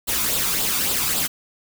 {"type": "noise with flanger", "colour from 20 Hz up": "white", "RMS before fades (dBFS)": -22, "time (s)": [0.07, 1.28], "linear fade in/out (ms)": 20, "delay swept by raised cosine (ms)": [0.24, 0.87], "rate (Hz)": 3.6, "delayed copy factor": 0.55, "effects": []}